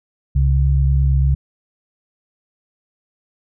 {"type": "tone pair together", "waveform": "sine", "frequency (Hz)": [67.39, 136.3], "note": ["C#2", "C#3"], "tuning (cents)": [-48, -29], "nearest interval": "octave", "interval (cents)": 1219, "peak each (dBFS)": [-13, -17], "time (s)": [0.35, 1.35], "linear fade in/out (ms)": 10, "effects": []}